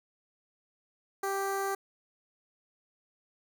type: tone with notch filter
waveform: 15% pulse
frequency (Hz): 391.9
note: G4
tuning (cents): 0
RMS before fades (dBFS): -32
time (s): 1.23-1.75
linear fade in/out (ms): 5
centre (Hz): 3400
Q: 0.99
effects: none